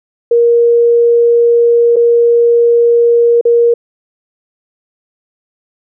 sine tone with dropouts, 471 Hz, A#4, 18 cents sharp, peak -5 dBFS, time 0.31-3.74 s, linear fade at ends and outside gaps 5 ms, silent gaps 1.96-1.965 / 3.412-3.452 s, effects none

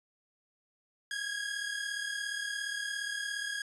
sawtooth tone pair together, 1630.8 / 1668 Hz, G#6 / G#6, -32 / +7 cents, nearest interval unison, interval 39 cents, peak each -33 / -34 dBFS, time 1.11-3.62 s, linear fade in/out 2 ms, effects resampled to 24000 Hz

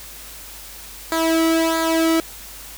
sawtooth tone with flanger, 326.1 Hz, E4, 19 cents flat, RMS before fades -18 dBFS, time 1.12-2.2 s, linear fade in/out 0 ms, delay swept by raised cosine 0.35 to 1.19 ms, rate 1.5 Hz, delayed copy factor -0.75, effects added 50 Hz sine -44 dBFS peak until 2.77 s + white hiss -38 dBFS RMS until 2.77 s

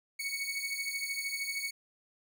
sawtooth beating tone pair, 2217 / 2230 Hz, C#7 / C#7, 0 / +10 cents, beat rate 13 Hz, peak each -34 / -33 dBFS, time 0.19-1.71 s, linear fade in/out 10 ms, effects none

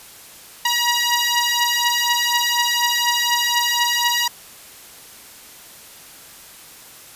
10% pulse beating tone pair, 955 / 959.1 Hz, A#5 / A#5, +42 / +49 cents, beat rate 4.1 Hz, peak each -11 dBFS, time 0.65-4.28 s, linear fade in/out 5 ms, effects white hiss -42 dBFS RMS until 7.15 s + resampled to 32000 Hz

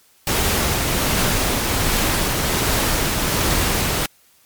pink noise with tremolo, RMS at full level -18 dBFS, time 0.27-4.06 s, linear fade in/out 2 ms, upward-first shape triangle, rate 1.3 Hz, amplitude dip 25%, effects white hiss -55 dBFS RMS until 4.45 s + MP3 96 kbps

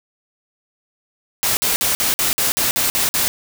white noise bursts, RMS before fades -18 dBFS, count 10, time 1.43-3.28 s, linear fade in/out 0 ms, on 140 ms, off 50 ms, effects none

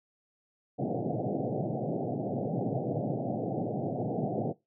pink band-pass noise, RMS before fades -32 dBFS, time 0.78-4.53 s, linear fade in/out 20 ms, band 110 to 770 Hz, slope 96 dB/octave, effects noise-tail reverb RT60 0.2 s tail -20 dB re dry

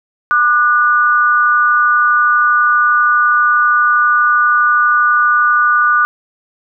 sine tone pair together, 1198.4 / 1466 Hz, D6 / F#6, +35 / -16 cents, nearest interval minor third, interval 349 cents, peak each -11 dBFS, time 0.31-6.05 s, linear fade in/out 0 ms, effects none

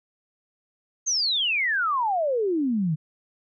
sine exponential sweep, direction down, 6510 to 146.83 Hz, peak -21 dBFS, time 1.06-2.96 s, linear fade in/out 20 ms, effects none

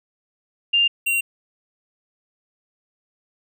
sine / square tone pair in turn, 2798 / 2756 Hz, F7 / F7, +3 / -24 cents, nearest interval unison, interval 27 cents, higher first, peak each -14 / -19 dBFS, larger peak first, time 0.73-0.88 / 1.06-1.21 s, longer neither, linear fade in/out 10 ms, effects none

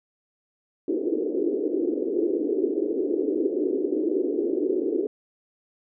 white band-pass noise, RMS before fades -25 dBFS, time 0.88-5.07 s, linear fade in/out 2 ms, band 300 to 420 Hz, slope 48 dB/octave, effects none

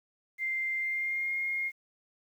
sine tone with pitch glide, 2093 to 2137 Hz, C7 to C7, 0 to +36 cents, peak -29 dBFS, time 0.38-1.72 s, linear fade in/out 50 ms, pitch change +36 cents, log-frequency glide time 0.79-1.36 s, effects 10-bit

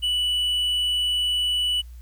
triangle tone, 2960 Hz, F#7, in tune, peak -19 dBFS, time 0.02-1.82 s, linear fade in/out 20 ms, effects added 60 Hz sine -38 dBFS peak until 2.01 s + white hiss -60 dBFS RMS until 2.01 s

